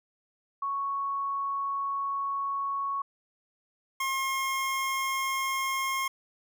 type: tone pair in turn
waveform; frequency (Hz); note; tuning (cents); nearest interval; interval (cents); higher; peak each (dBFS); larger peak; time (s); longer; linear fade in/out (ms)
sine / 25% pulse; 1108.7 / 1072.2; C#6 / C6; 0 / +42; minor second; 58; first; -28 / -24; second; 0.62-3.02 / 4-6.08; first; 5
effects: none